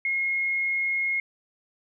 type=tone; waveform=sine; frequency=2155 Hz; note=C#7; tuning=49 cents flat; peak=-23 dBFS; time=0.05-1.2 s; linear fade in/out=2 ms; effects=none